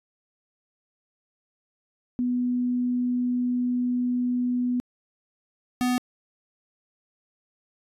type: tone pair in turn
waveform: sine / square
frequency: 246.9 / 248.9 Hz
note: B3 / B3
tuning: 0 / +14 cents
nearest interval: unison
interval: 14 cents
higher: second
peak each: -22 dBFS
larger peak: neither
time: 2.19-4.8 / 5.81-5.98 s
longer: first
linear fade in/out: 0 ms
effects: resampled to 32000 Hz